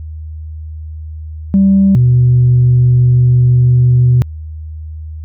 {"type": "tone pair in turn", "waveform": "sine", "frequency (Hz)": [195, 123.95], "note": ["G3", "B2"], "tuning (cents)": [-9, 7], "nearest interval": "minor sixth", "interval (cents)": 784, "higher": "first", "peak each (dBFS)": -4, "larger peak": "neither", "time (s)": [[1.54, 1.95], [1.95, 4.22]], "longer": "second", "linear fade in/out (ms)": 0, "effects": ["tanh soft clip ceiling -2 dBFS", "added 78 Hz sine -23 dBFS peak until 5.24 s"]}